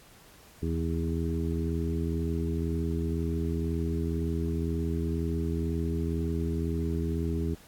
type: harmonic tone with a mistuned harmonic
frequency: 82 Hz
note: E2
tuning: 9 cents flat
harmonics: 1 / 2 / 3 / 4 / 5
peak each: -30 / -33 / -35 / -36 / -37 dBFS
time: 0.62-7.55 s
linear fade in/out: 10 ms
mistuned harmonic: 1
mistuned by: -75 cents
effects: pink hiss -55 dBFS RMS until 7.67 s + AAC 64 kbps